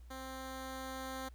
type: tone with level ramp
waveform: 10% pulse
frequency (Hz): 262.8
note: C4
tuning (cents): +8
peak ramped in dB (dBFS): -36 to -32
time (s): 0.1-1.29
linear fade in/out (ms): 10
effects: added 60 Hz sine -51 dBFS peak until 1.34 s + pink hiss -71 dBFS RMS until 1.34 s